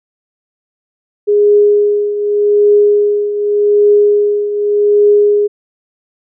sine tone with tremolo, 413.2 Hz, G#4, 9 cents flat, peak -4 dBFS, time 1.27-5.48 s, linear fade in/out 20 ms, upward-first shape triangle, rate 0.85 Hz, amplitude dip 70%, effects none

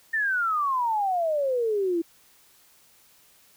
sine exponential sweep, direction down, 1826 to 326.4 Hz, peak -22 dBFS, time 0.13-2.02 s, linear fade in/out 10 ms, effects white hiss -58 dBFS RMS until 3.56 s

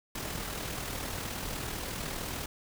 pink noise with amplitude modulation, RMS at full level -35 dBFS, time 0.15-2.46 s, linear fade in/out 5 ms, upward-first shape sine, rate 39.9 Hz, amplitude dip 45%, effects none

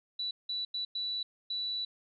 sine tone bursts at uneven times, 3951 Hz, B7, in tune, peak -32 dBFS, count 5, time 0.19-0.31 / 0.49-0.65 / 0.74-0.85 / 0.95-1.23 / 1.5-1.85 s, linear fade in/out 5 ms, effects none

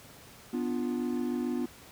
triangle chord, B diminished, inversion none, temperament equal, 246.9 / 293.7 / 349.2 Hz, B3 / D4 / F4, 0 / 0 / 0 cents, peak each -29 / -34 / -33 dBFS, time 0.53-1.66 s, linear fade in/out 5 ms, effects pink hiss -52 dBFS RMS until 1.91 s + high-pass 60 Hz 12 dB/octave

